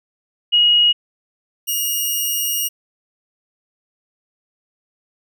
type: tone pair in turn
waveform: sine / 5% pulse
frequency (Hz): 2890 / 2865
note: F#7 / F7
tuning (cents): -41 / +44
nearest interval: unison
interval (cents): 15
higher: first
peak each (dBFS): -10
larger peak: neither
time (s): 0.52-0.93 / 1.67-2.69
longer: second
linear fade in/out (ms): 20
effects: none